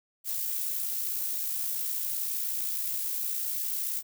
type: noise with amplitude modulation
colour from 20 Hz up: violet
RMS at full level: -30 dBFS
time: 0.24-4.03 s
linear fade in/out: 50 ms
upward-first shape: sine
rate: 59.3 Hz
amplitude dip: 35%
effects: none